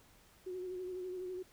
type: tone with vibrato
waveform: sine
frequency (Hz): 366.5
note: F#4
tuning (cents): -16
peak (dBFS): -39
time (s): 0.46-1.43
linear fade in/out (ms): 10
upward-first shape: sine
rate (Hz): 12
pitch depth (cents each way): 36
effects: pink hiss -64 dBFS RMS until 1.52 s